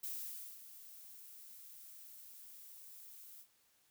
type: noise with ADSR envelope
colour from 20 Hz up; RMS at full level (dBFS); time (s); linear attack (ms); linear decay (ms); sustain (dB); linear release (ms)
violet; -42; 0.03-3.47; 7; 540; -13; 73
effects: white hiss -73 dBFS RMS until 3.9 s